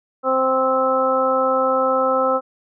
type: harmonic tone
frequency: 261.6 Hz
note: C4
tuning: in tune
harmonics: 1 / 2 / 3 / 4 / 5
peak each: -27 / -18 / -25 / -26 / -20 dBFS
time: 0.23-2.41 s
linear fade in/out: 50 ms
effects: none